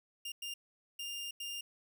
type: tone bursts at uneven times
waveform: sawtooth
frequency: 2804 Hz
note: F7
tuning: 6 cents sharp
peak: -36 dBFS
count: 4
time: 0.25-0.32 / 0.42-0.54 / 0.99-1.31 / 1.4-1.61 s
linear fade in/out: 5 ms
effects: none